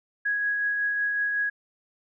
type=tone with tremolo; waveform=sine; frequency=1661.2 Hz; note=G#6; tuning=in tune; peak=-22 dBFS; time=0.25-1.5 s; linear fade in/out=10 ms; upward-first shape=triangle; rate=5.4 Hz; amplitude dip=30%; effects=none